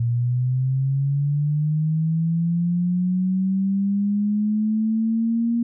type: linear sweep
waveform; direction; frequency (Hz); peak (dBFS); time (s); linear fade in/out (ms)
sine; up; 116.7 to 235.9; -18; 0-5.63; 5
effects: none